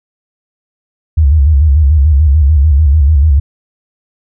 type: tone with vibrato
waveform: sine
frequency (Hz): 73.42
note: D2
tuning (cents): 0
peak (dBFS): -4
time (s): 1.17-3.4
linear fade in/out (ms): 10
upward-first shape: square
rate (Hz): 6.8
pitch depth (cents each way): 120
effects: none